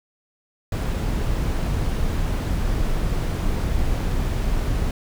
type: noise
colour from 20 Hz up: brown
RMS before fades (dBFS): -22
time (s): 0.72-4.91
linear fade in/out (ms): 2
effects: none